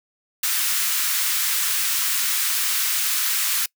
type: high-pass noise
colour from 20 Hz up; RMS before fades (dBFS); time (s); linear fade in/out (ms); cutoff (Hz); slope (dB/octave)
white; -22; 0.43-3.66; 5; 1200; 24
effects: noise-tail reverb RT60 0.1 s tail -24 dB re dry